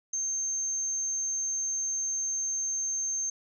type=tone; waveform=sine; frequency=6340 Hz; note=G8; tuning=19 cents sharp; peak=-28 dBFS; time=0.13-3.3 s; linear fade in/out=5 ms; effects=none